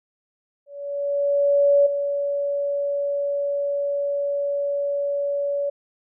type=tone with ADSR envelope; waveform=sine; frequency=568 Hz; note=C#5; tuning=42 cents sharp; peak=-12 dBFS; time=0.66-5.7 s; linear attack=1200 ms; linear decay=8 ms; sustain=-9 dB; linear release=9 ms; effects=none